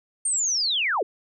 sine linear sweep, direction down, 8870 to 330 Hz, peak -21 dBFS, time 0.25-1.03 s, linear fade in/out 5 ms, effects none

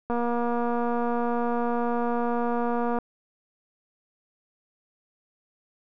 click train, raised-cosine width 1 ms, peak -15 dBFS, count 688, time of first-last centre 0.1-2.987 s, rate 238 Hz, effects none

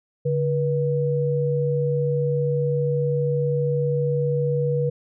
sine tone pair together, 143.8 / 483.7 Hz, D3 / B4, -36 / -36 cents, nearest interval octave + major sixth, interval 2100 cents, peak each -22 dBFS, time 0.25-4.9 s, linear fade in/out 10 ms, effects none

